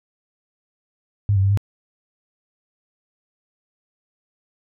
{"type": "tone with pitch steps", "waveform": "sine", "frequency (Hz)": [101.9, 96.2, 98.3, 101.2], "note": ["G#2", "G2", "G2", "G#2"], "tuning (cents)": [-32, -32, 5, -44], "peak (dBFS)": -14, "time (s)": [1.29, 1.574], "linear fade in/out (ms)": 0, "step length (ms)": 71, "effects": []}